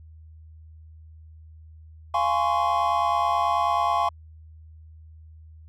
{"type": "chord", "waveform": "triangle", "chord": "Db major seventh", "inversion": "first", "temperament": "just", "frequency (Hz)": [693, 831.5, 1039.4, 1108.7], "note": ["F5", "Ab5", "C6", "Db6"], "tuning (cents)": [-14, 2, -12, 0], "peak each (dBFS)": -24, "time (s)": [2.14, 4.09], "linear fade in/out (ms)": 5, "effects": ["added 79 Hz sine -44 dBFS peak until 5.68 s"]}